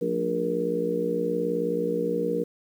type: harmonic tone with a mistuned harmonic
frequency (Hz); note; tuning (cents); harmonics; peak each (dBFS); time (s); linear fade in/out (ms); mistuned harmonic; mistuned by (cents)
59; A#1; +22; 3 / 4 / 5 / 6 / 7 / 8; -32 / -35 / -32 / -37 / -32 / -26; 0.01-2.44; 10; 4; -94
effects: 9-bit